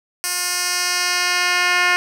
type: tone with band-pass filter sweep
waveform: 10% pulse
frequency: 357.1 Hz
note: F4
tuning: 39 cents sharp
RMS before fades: -19 dBFS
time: 0.24-1.96 s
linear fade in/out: 0 ms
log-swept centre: 8900 to 2400 Hz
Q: 1
effects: none